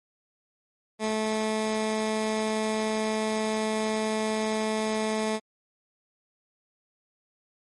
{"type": "tone", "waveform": "15% pulse", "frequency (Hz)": 217.5, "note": "A3", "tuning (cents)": -20, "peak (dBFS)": -19, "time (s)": [0.99, 5.4], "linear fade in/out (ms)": 50, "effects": ["MP3 48 kbps"]}